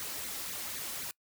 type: noise with flanger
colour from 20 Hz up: white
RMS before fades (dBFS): -39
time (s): 0-1.11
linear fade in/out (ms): 0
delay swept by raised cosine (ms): 0.48 to 3.78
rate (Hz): 3.9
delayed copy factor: +0.65
effects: noise-tail reverb RT60 0.1 s tail -24 dB re dry + high-pass 60 Hz 12 dB/octave